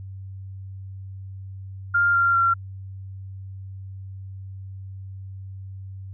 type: tone with pitch steps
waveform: sine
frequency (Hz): 1400 / 1384.7 / 1369.6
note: F6 / F6 / F6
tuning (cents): +4 / -15 / -34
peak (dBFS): -16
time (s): 1.94-2.54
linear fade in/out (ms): 10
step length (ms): 200
effects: added 96 Hz sine -34 dBFS peak until 6.13 s